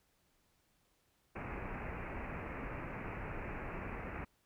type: low-pass noise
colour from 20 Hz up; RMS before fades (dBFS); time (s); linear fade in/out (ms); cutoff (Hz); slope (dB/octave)
pink; -43; 1.35-4.25; 10; 2600; 96
effects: pink hiss -75 dBFS RMS until 4.45 s